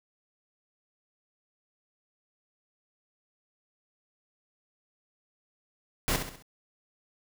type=noise with echo; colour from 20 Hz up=pink; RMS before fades=-27 dBFS; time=6.08-6.16 s; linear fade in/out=0 ms; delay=66 ms; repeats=4; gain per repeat=-7 dB; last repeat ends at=6.424 s; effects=none